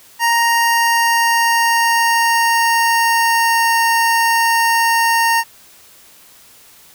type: tone with pitch glide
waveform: 25% pulse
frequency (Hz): 932.3 to 920.5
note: A#5 to A#5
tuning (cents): 0 to -22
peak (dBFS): -8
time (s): 0.19-5.44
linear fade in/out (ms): 50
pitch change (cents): -22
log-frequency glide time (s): 0.34-3.78
effects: white hiss -45 dBFS RMS until 6.94 s